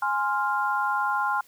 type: chord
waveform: sine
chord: F minor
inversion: first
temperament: equal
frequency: 830.6 / 1046.5 / 1396.9 Hz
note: Ab5 / C6 / F6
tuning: 0 / 0 / 0 cents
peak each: -27 dBFS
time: 0.02-1.41 s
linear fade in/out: 5 ms
effects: white hiss -57 dBFS RMS until 1.47 s